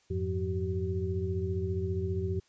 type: tone cluster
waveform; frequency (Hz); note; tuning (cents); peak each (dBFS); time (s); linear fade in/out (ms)
sine; 88.4 / 103.3 / 177.6 / 381.3; F2 / G#2 / F3 / G4; +22 / -9 / +29 / -48; -32 / -36 / -38 / -34; 0.1-2.4; 10
effects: white hiss -67 dBFS RMS until 2.48 s + resampled to 16000 Hz